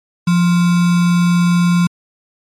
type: tone with sample-and-hold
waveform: sine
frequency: 174.61 Hz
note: F3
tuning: in tune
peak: -9 dBFS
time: 0.27-1.87 s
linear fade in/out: 5 ms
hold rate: 1225 Hz
effects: low-pass 9000 Hz 12 dB/octave + MP3 64 kbps